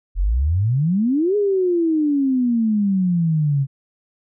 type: exponential two-way sweep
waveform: sine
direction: up then down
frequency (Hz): 41.2 to 420 to 134.3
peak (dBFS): -15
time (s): 0.15-3.67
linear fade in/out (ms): 50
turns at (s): 1.36
effects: none